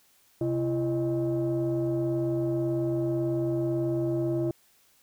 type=tone cluster; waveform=sine; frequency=130.8 / 338.2 / 618 Hz; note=C3 / E4 / D#5; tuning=0 / +44 / -12 cents; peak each=-29 / -25 / -33 dBFS; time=0.41-4.51 s; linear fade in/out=2 ms; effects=tanh soft clip ceiling -20 dBFS + white hiss -63 dBFS RMS until 5.02 s